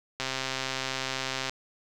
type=click train; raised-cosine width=0.2 ms; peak=-13 dBFS; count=172; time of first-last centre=0.2-1.495 s; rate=132 Hz; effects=none